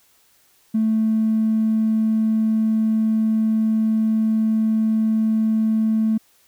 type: tone with tanh clipping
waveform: triangle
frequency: 220 Hz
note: A3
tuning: in tune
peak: -15 dBFS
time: 0.74-6.18 s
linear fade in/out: 10 ms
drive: 1 dB
effects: white hiss -58 dBFS RMS until 6.47 s